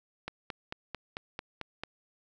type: click train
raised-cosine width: 0.3 ms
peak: -20 dBFS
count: 8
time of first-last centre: 0.28-1.836 s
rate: 4.5 Hz
effects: none